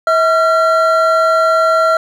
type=tone pair together; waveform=triangle; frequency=646.1 / 1369 Hz; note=E5 / F6; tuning=-35 / -35 cents; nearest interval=octave + minor second; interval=1300 cents; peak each=-10 dBFS; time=0.07-1.97 s; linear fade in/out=2 ms; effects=none